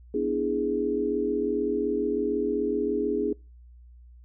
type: chord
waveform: sine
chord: E dominant seventh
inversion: second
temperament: equal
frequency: 246.9 / 293.7 / 329.6 / 415.3 Hz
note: B3 / D4 / E4 / G#4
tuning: 0 / 0 / 0 / 0 cents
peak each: -32 / -30 / -32 / -26 dBFS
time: 0.14-3.33 s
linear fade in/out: 5 ms
effects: noise-tail reverb RT60 0.3 s tail -26 dB re dry + added 60 Hz sine -47 dBFS peak until 4.24 s